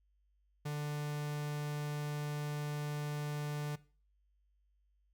45% pulse tone, 147.8 Hz, D3, 11 cents sharp, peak -36 dBFS, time 0.65-3.76 s, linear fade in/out 10 ms, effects noise-tail reverb RT60 0.4 s tail -19 dB re dry + added 50 Hz sine -70 dBFS peak until 5.13 s

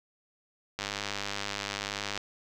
click train, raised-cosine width 0.2 ms, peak -15 dBFS, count 141, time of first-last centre 0.79-2.176 s, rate 101 Hz, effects none

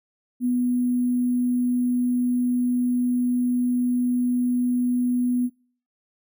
sine tone with sample-and-hold, 246.9 Hz, B3, in tune, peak -19 dBFS, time 0.4-5.5 s, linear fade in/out 50 ms, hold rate 11025 Hz, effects noise-tail reverb RT60 0.5 s tail -25 dB re dry

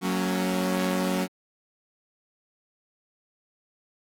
sawtooth chord, F# major, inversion none, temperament equal with one note detuned, 185 / 228.4 / 277.2 Hz, F#3 / A#3 / C#4, 0 / -35 / 0 cents, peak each -22 / -28 / -26 dBFS, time 0.01-1.28 s, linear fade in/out 50 ms, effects AAC 64 kbps

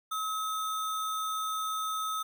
sine tone with sample-and-hold, 1283 Hz, E6, 47 cents flat, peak -30 dBFS, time 0.11-2.23 s, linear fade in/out 10 ms, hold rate 4900 Hz, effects none

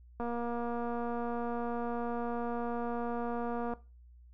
click train, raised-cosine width 1 ms, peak -24 dBFS, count 839, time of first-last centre 0.2-3.736 s, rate 237 Hz, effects noise-tail reverb RT60 0.3 s tail -18 dB re dry + added 60 Hz sine -53 dBFS peak until 4.33 s

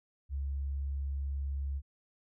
sine tone, 69.3 Hz, C#2, in tune, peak -32 dBFS, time 0.29-1.82 s, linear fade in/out 50 ms, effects none

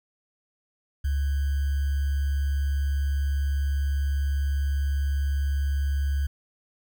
sine tone with sample-and-hold, 70 Hz, C#2, 18 cents sharp, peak -22 dBFS, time 1.04-6.27 s, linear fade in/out 10 ms, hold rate 1575 Hz, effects none

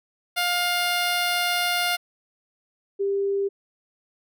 10% pulse / sine tone pair in turn, 707 / 396.8 Hz, F5 / G4, +21 / +21 cents, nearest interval minor seventh, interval 1000 cents, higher first, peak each -13 / -21 dBFS, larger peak first, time 0.36-1.97 / 2.99-3.49 s, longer first, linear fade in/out 20 ms, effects none

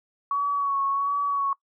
sine tone with vibrato, 1121 Hz, C#6, 19 cents sharp, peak -22 dBFS, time 0.31-1.53 s, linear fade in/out 2 ms, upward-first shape sine, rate 1.4 Hz, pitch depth 30 cents each way, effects noise-tail reverb RT60 0.1 s tail -22 dB re dry

